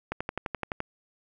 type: click train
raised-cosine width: 0.5 ms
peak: -15 dBFS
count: 9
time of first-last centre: 0.12-0.804 s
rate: 11.7 Hz
effects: none